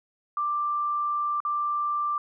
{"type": "tone with dropouts", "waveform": "sine", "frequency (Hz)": 1180, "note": "D6", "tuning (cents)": 8, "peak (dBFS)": -24, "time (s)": [0.37, 2.18], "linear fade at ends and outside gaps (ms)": 2, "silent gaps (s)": [1.403, 1.45], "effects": []}